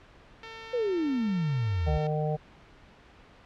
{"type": "tone with pitch glide", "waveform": "5% pulse", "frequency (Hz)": [450, 453.1], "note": ["A4", "A#4"], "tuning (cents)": [39, -49], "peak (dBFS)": -28, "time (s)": [0.43, 2.07], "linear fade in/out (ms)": 2, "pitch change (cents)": 12, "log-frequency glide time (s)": [0.81, 1.55]}
{"type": "exponential sweep", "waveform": "sine", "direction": "down", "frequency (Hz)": [510, 65.41], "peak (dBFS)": -25, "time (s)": [0.73, 1.98], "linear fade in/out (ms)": 10}
{"type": "harmonic tone", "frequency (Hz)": 152.5, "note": "D#3", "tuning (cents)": -34, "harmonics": [1, 3, 4, 5], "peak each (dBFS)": [-28, -33, -34, -35], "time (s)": [1.86, 2.37], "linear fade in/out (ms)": 20}
{"effects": ["pink hiss -54 dBFS RMS until 3.45 s", "low-pass 3000 Hz 12 dB/octave"]}